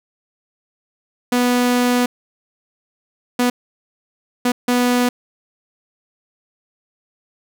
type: tone bursts at uneven times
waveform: sawtooth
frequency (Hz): 245.9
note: B3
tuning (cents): -7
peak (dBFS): -10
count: 4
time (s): 1.32-2.06 / 3.39-3.5 / 4.45-4.52 / 4.68-5.09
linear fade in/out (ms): 5
effects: none